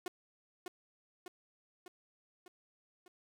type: tone with echo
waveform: sawtooth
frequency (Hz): 361.2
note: F#4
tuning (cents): -42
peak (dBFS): -33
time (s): 0.06-0.08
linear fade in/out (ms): 2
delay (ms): 600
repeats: 5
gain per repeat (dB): -4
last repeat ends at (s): 3.08
effects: none